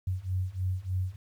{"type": "beating tone pair", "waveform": "sine", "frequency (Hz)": [91, 94.3], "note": ["F#2", "F#2"], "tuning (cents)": [-28, 33], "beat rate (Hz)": 3.3, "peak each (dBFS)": [-32, -31], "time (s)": [0.07, 1.16], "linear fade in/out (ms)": 5, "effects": ["10-bit"]}